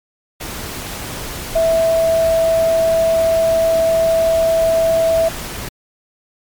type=tone in noise; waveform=sine; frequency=656 Hz; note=E5; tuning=9 cents flat; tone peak=-11 dBFS; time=1.55-5.29 s; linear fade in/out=10 ms; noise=pink; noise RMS=-27 dBFS; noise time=0.4-5.69 s; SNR=+13 dB; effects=MP3 96 kbps